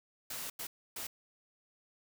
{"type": "noise bursts at uneven times", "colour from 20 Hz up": "white", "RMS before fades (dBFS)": -41, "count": 3, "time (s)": [[0.3, 0.5], [0.59, 0.67], [0.96, 1.07]], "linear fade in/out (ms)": 5, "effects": []}